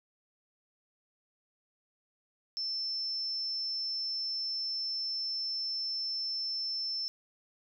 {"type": "tone", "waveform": "sine", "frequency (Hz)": 5320, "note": "E8", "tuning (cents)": 15, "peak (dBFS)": -32, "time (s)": [2.57, 7.08], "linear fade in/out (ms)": 0, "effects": []}